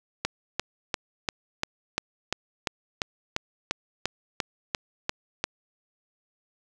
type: click train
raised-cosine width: 0.2 ms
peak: -8 dBFS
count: 16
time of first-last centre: 0.25-5.44 s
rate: 2.89 Hz
effects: none